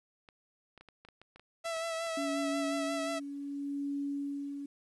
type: clicks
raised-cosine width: 0.3 ms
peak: -37 dBFS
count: 12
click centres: 0.288 / 0.777 / 0.81 / 0.887 / 1.05 / 1.087 / 1.216 / 1.36 / 1.396 / 1.654 / 1.767 / 2.067 s
type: tone with vibrato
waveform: sawtooth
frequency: 659.3 Hz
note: E5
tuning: in tune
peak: -30 dBFS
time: 1.64-3.2 s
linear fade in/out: 20 ms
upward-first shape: sine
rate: 5.6 Hz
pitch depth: 28 cents each way
type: tone with tremolo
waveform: sine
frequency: 282.5 Hz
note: C#4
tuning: 33 cents sharp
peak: -32 dBFS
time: 2.17-4.66 s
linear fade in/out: 5 ms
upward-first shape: sine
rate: 0.69 Hz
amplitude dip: 50%
effects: resampled to 24000 Hz + 11-bit